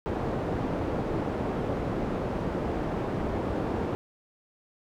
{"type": "low-pass noise", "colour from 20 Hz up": "white", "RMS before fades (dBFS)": -30, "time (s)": [0.06, 3.95], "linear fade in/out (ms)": 0, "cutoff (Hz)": 510, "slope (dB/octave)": 12, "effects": []}